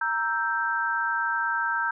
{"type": "chord", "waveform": "sine", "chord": "E diminished", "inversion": "second", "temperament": "equal", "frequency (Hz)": [932.3, 1318.5, 1568], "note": ["Bb5", "E6", "G6"], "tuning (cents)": [0, 0, 0], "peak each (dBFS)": [-29, -30, -26], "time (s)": [0.01, 1.91], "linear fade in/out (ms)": 5, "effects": []}